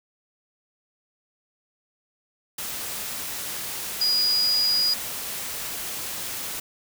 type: tone in noise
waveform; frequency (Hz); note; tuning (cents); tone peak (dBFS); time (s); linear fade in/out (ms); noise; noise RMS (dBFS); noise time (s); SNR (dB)
sine; 4900; D#8; -27; -19; 4.01-4.94; 5; white; -32; 2.58-6.6; +10
effects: none